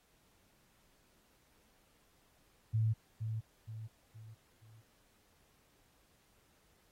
sine tone with echo, 110.6 Hz, A2, 9 cents sharp, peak -28 dBFS, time 2.73-2.94 s, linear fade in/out 20 ms, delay 470 ms, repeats 4, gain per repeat -7 dB, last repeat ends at 4.82 s, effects pink hiss -71 dBFS RMS until 6.91 s + AAC 48 kbps

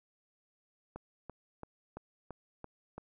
click train, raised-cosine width 1 ms, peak -29 dBFS, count 7, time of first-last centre 0.96-2.98 s, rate 2.97 Hz, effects none

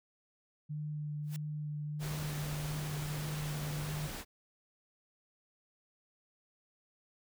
sine tone with vibrato, 149.8 Hz, D3, 35 cents sharp, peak -36 dBFS, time 0.69-4.08 s, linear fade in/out 20 ms, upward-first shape sine, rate 1.6 Hz, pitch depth 12 cents each way
white noise with exponential growth, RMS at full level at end -44 dBFS, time 1.23-1.36 s, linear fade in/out 0 ms, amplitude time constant 27 ms
pink noise, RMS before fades -43 dBFS, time 1.99-4.25 s, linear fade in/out 50 ms
effects none

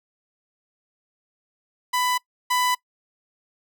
sawtooth tone pair in turn, 996 / 996 Hz, B5 / B5, +14 / +14 cents, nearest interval unison, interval 0 cents, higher neither, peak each -17 / -16 dBFS, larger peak second, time 1.93-2.18 / 2.5-2.75 s, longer neither, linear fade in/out 10 ms, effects noise-tail reverb RT60 0.1 s tail -22 dB re dry

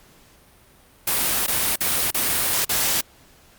white noise with dropouts, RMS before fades -21 dBFS, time 1.07-3.01 s, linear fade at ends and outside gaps 5 ms, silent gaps 1.465-1.479 / 1.759-1.806 / 2.107-2.144 / 2.65-2.692 s, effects pink hiss -53 dBFS RMS until 3.58 s + Opus 48 kbps

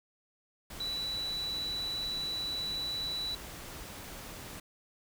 sine tone in noise, 3951 Hz, B7, in tune, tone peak -33 dBFS, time 0.8-3.35 s, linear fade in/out 5 ms, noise pink, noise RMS -45 dBFS, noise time 0.7-4.6 s, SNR +9 dB, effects none

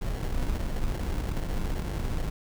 brown noise with sample-and-hold, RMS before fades -29 dBFS, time 0.01-2.3 s, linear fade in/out 10 ms, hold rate 1225 Hz, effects none

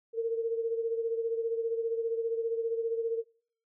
sine beating tone pair, 455.5 / 470.5 Hz, A#4 / A#4, -40 / +16 cents, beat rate 15 Hz, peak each -29 / -36 dBFS, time 0.13-3.24 s, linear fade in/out 50 ms, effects noise-tail reverb RT60 0.6 s tail -26 dB re dry

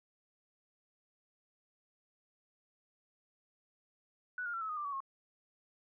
sine tone with pitch steps, 1480 / 1415.6 / 1354 / 1295.1 / 1238.8 / 1184.9 / 1133.4 / 1084 Hz, F#6 / F6 / E6 / E6 / D#6 / D6 / C#6 / C#6, 0 / +23 / +46 / -31 / -8 / +15 / +38 / -39 cents, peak -36 dBFS, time 4.38-5.004 s, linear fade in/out 2 ms, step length 78 ms, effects none

